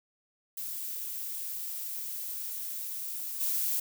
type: noise with level steps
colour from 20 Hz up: violet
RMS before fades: -37 / -30 dBFS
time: 0.57-3.8 s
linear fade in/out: 5 ms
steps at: 3.4 s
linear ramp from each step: 10 ms
effects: none